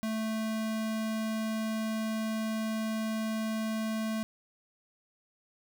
square tone, 220 Hz, A3, in tune, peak -31 dBFS, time 0.03-4.23 s, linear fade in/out 0 ms, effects none

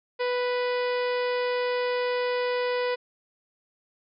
harmonic tone, 493.9 Hz, B4, in tune, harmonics 1 / 2 / 3 / 4 / 5 / 6 / 7 / 8 / 9 / 10, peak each -25 / -33 / -38 / -36 / -40 / -43 / -45 / -47 / -46 / -46 dBFS, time 0.19-2.96 s, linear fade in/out 20 ms, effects none

